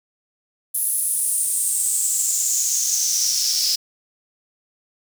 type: noise with high-pass filter sweep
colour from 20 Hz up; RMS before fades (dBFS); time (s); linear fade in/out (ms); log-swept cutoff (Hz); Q
pink; -21; 0.74-3.76; 10; 11000 to 5000; 6.5
effects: none